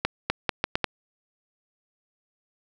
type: accelerating click train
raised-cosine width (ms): 0.3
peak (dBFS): -6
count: 6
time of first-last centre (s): 0.05-0.843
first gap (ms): 250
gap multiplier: 0.77
effects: none